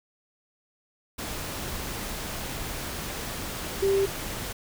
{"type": "tone in noise", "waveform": "sine", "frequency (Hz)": 392, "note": "G4", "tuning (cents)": 0, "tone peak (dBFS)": -20, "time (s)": [3.82, 4.06], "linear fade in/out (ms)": 10, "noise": "pink", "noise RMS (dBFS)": -34, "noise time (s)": [1.18, 4.53], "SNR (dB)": 11, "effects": []}